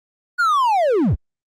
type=linear sweep; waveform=triangle; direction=down; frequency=1473 to 40.44 Hz; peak=-12 dBFS; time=0.38-1.16 s; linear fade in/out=20 ms; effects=Opus 32 kbps